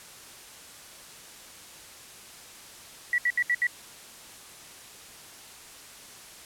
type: tone bursts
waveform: sine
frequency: 1945 Hz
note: B6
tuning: 27 cents flat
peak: -21 dBFS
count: 5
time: 3.13-3.669 s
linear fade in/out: 2 ms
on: 51 ms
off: 71 ms
effects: white hiss -47 dBFS RMS until 6.45 s + low-pass 11000 Hz 12 dB/octave